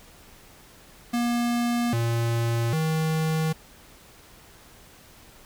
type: tone with pitch steps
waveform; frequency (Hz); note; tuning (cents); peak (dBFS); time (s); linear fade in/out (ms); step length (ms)
square; 238.5 / 116.4 / 158.7; A#3 / A#2 / D#3; +40 / -2 / +35; -23; 1.13-3.53; 10; 800
effects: pink hiss -51 dBFS RMS until 5.45 s